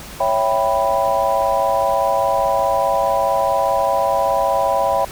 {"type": "chord", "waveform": "sine", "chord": "C# half-diminished seventh", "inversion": "none", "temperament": "equal", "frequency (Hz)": [554.4, 659.3, 784, 987.8], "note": ["C#5", "E5", "G5", "B5"], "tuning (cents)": [0, 0, 0, 0], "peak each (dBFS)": -20, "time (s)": [0.2, 5.05], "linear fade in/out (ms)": 5, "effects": ["added 55 Hz sine -43 dBFS peak until 5.11 s", "pink hiss -35 dBFS RMS until 5.11 s"]}